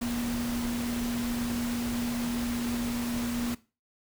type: tone in noise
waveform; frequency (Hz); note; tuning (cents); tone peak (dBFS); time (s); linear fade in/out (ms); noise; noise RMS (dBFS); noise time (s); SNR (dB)
sine; 238.9; A#3; +43; -29; 0.01-3.55; 10; pink; -37; 0.01-3.55; +5
effects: noise-tail reverb RT60 0.3 s tail -18 dB re dry